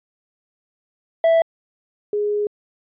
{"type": "tone pair in turn", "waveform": ["triangle", "sine"], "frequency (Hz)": [659.3, 415.3], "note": ["E5", "G#4"], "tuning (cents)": [0, 0], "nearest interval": "minor sixth", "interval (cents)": 800, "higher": "first", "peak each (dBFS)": [-10, -18], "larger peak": "first", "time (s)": [[1.24, 1.42], [2.13, 2.47]], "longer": "second", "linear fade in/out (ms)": 2, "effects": ["resampled to 8000 Hz"]}